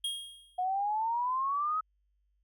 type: tone with exponential decay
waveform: square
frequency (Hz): 3256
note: G#7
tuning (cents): -35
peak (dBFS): -30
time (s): 0.04-0.64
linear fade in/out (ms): 5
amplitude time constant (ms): 130
type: exponential sweep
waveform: sine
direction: up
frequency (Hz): 721 to 1285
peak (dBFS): -28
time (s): 0.58-1.81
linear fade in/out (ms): 10
effects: added 50 Hz sine -70 dBFS peak until 2.43 s